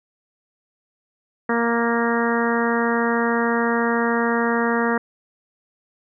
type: harmonic tone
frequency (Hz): 233.5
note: A#3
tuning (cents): +3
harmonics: 1 / 2 / 3 / 4 / 5 / 6 / 7 / 8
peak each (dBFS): -22 / -23 / -29 / -27 / -28 / -29 / -29 / -28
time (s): 1.49-4.98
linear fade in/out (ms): 5
effects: none